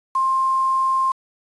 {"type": "tone with quantisation", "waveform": "sine", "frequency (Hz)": 1057, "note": "C6", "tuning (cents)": 17, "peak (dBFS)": -16, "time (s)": [0.15, 1.12], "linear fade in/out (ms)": 5, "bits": 6, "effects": ["resampled to 22050 Hz"]}